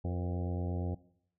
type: harmonic tone with a mistuned harmonic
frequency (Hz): 88.6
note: F2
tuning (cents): +25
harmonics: 1 / 2 / 3 / 4 / 5 / 6 / 7 / 8 / 9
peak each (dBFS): -33 / -39 / -43 / -45 / -47 / -49 / -50 / -51 / -52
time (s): 0.04-0.95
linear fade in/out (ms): 10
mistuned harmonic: 5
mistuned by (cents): +66
effects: noise-tail reverb RT60 0.7 s tail -19 dB re dry